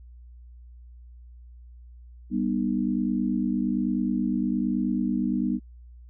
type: chord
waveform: sine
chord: G augmented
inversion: none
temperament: just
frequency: 196 / 245 / 306.2 Hz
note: G3 / B3 / D#4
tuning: 0 / -14 / -28 cents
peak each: -27 / -26 / -29 dBFS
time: 2.3-5.6 s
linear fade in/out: 50 ms
effects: added 60 Hz sine -44 dBFS peak until 6.09 s